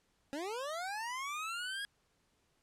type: linear sweep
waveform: 25% pulse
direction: up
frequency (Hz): 268.3 to 1661.2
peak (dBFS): -34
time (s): 0.33-1.85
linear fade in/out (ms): 0
effects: pink hiss -75 dBFS RMS until 2.62 s + low-pass 10000 Hz 12 dB/octave